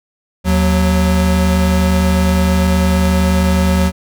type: tone pair together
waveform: square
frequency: 77.46 / 183.8 Hz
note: D#2 / F#3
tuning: -7 / -11 cents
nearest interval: octave + minor third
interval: 1496 cents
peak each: -14 dBFS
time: 0.44-3.92 s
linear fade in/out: 50 ms
effects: none